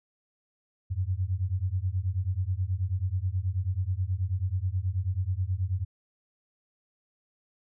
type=beating tone pair; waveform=sine; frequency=88.6 / 97.9 Hz; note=F2 / G2; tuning=+25 / -2 cents; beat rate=9.3 Hz; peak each=-29 dBFS; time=0.9-5.85 s; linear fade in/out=20 ms; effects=none